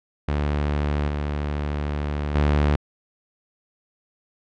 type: tone with level steps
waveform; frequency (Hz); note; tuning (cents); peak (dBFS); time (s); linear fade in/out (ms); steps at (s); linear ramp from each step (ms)
sawtooth; 73.42; D2; 0; -17 / -20 / -13; 0.28-2.76; 5; 1.08 / 2.35; 5
effects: low-pass 3000 Hz 12 dB/octave